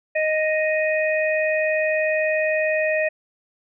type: harmonic tone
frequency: 622.3 Hz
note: D#5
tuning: in tune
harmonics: 1 / 3 / 4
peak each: -20 / -25 / -26 dBFS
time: 0.15-3.09 s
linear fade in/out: 10 ms
effects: none